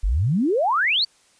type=exponential sweep; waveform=sine; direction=up; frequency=40.81 to 4685 Hz; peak=-17 dBFS; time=0.03-1.05 s; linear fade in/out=10 ms; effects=white hiss -58 dBFS RMS until 1.39 s + resampled to 22050 Hz